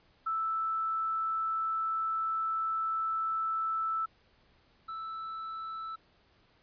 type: tone pair in turn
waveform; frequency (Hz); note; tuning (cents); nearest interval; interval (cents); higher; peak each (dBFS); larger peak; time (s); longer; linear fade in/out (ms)
sine / triangle; 1318.5 / 1318.5; E6 / E6; 0 / 0; unison; 0; neither; -29 / -35; first; 0.26-4.06 / 4.88-5.96; first; 10
effects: pink hiss -66 dBFS RMS until 6.62 s + resampled to 11025 Hz